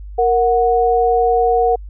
sine tone pair together, 465.8 / 735.4 Hz, A#4 / F#5, -1 / -11 cents, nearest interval minor sixth, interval 790 cents, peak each -14 dBFS, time 0.18-1.76 s, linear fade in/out 10 ms, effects added 50 Hz sine -29 dBFS peak until 1.89 s

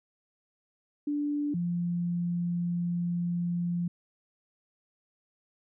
sine tone pair in turn, 292.1 / 173.68 Hz, D4 / F3, -9 / -9 cents, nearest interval major sixth, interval 900 cents, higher first, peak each -27 dBFS, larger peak neither, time 1.07-1.54 / 1.54-3.88 s, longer second, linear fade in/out 5 ms, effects none

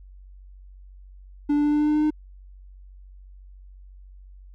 triangle tone with pitch steps, 291.7 / 293.6 / 295.4 / 297.3 / 299.2 / 301.1 / 303 / 305 Hz, D4 / D4 / D4 / D4 / D4 / D4 / D#4 / D#4, -12 / 0 / +10 / +21 / +32 / +43 / -46 / -34 cents, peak -16 dBFS, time 1.49-2.106 s, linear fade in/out 10 ms, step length 77 ms, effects added 47 Hz sine -43 dBFS peak until 4.54 s

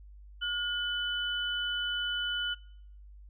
sine tone pair together, 1437.2 / 3000 Hz, F6 / F#7, +49 / +23 cents, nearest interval octave + minor second, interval 1274 cents, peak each -33 / -32 dBFS, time 0.41-2.55 s, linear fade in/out 20 ms, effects noise-tail reverb RT60 0.7 s tail -25 dB re dry + added 50 Hz sine -48 dBFS peak until 3.29 s

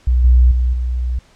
sine tone with level steps, 61.74 Hz, B1, in tune, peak -10 / -6 / -12 / -16 dBFS, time 0.07-1.19 s, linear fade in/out 5 ms, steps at 0.24 / 0.51 / 0.73 s, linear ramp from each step 5 ms, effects pink hiss -51 dBFS RMS until 1.35 s + low-pass 7000 Hz 12 dB/octave

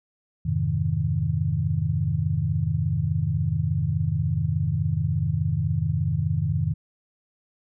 sine chord, F minor seventh, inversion none, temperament equal, 87.31 / 103.83 / 130.81 / 155.56 Hz, F2 / Ab2 / C3 / Eb3, 0 / 0 / 0 / 0 cents, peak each -28 / -27 / -28 / -25 dBFS, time 0.45-6.74 s, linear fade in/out 10 ms, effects none

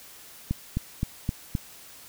click train, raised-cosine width 5 ms, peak -13 dBFS, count 5, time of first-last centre 0.51-1.552 s, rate 3.84 Hz, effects white hiss -48 dBFS RMS until 2.08 s

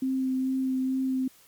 sine tone with vibrato, 261.6 Hz, C4, in tune, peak -24 dBFS, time 0.02-1.28 s, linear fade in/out 5 ms, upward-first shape sine, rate 2.3 Hz, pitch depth 12 cents each way, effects white hiss -57 dBFS RMS until 1.47 s + MP3 96 kbps

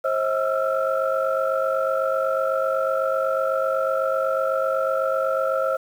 sine tone cluster, 533 / 639 / 1321 / 1369 Hz, C5 / D#5 / E6 / F6, +32 / +46 / +3 / -35 cents, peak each -22 / -25 / -28 / -28 dBFS, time 0.04-5.77 s, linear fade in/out 10 ms, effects tanh soft clip ceiling -10 dBFS + 8-bit

